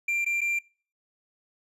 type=tone with dropouts; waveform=triangle; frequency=2372 Hz; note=D7; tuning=17 cents sharp; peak=-22 dBFS; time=0.08-0.59 s; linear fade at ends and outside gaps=5 ms; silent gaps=0.247-0.262 / 0.408-0.414 s; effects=noise-tail reverb RT60 0.4 s tail -25 dB re dry + resampled to 32000 Hz